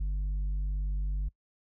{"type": "tone with tanh clipping", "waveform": "triangle", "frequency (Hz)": 49, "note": "G1", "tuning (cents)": 0, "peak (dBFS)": -29, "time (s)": [0, 1.29], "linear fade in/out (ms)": 10, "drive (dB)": 9, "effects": ["noise-tail reverb RT60 0.1 s tail -23 dB re dry"]}